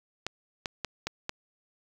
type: clicks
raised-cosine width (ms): 0.2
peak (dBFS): -14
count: 5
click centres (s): 0.266 / 0.658 / 0.847 / 1.07 / 1.294
effects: 8-bit